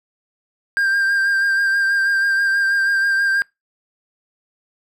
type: tone with vibrato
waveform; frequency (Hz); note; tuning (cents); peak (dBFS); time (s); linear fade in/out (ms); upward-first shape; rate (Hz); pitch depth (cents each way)
triangle; 1591; G6; +25; -13; 0.77-3.42; 0; sine; 6.2; 26
effects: noise-tail reverb RT60 0.2 s tail -25 dB re dry